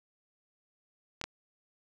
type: clicks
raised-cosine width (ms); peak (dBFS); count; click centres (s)
0.2; -18; 2; 1.214 / 1.24
effects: none